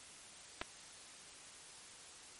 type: clicks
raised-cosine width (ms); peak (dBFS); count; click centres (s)
0.3; -23; 2; 0.614 / 0.617
effects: white hiss -55 dBFS RMS until 2.39 s + MP3 48 kbps